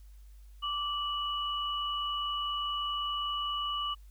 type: tone pair together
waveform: sine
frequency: 1168 / 2943 Hz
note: D6 / F#7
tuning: -10 / -10 cents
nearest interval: octave + major third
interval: 1600 cents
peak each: -33 / -34 dBFS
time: 0.62-3.95 s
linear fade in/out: 20 ms
effects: added 50 Hz sine -49 dBFS peak until 4.1 s + white hiss -69 dBFS RMS until 4.1 s